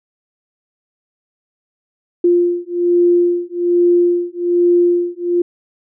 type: beating tone pair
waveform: sine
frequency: 349.2 / 350.4 Hz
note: F4 / F4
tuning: 0 / +6 cents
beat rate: 1.2 Hz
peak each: -14 dBFS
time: 2.24-5.42 s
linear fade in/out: 5 ms
effects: none